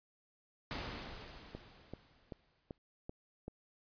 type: noise with exponential decay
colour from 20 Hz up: pink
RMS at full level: -40 dBFS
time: 0.71-2.78 s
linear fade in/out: 0 ms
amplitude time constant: 450 ms
type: click train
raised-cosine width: 2 ms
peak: -30 dBFS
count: 6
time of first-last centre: 1.55-3.481 s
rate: 2.59 Hz
effects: resampled to 11025 Hz